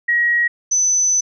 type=tone pair in turn; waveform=sine; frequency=1900 / 6032 Hz; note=A#6 / F#8; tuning=+33 / +32 cents; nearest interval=octave + minor sixth; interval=1999 cents; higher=second; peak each=-13 dBFS; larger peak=neither; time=0.08-0.48 / 0.71-1.21 s; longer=second; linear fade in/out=10 ms; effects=none